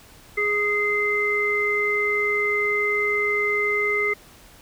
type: harmonic tone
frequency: 415.3 Hz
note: G#4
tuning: in tune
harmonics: 1 / 3 / 5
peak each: -25 / -30 / -21 dBFS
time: 0.37-4.14 s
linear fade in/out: 10 ms
effects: pink hiss -49 dBFS RMS until 4.61 s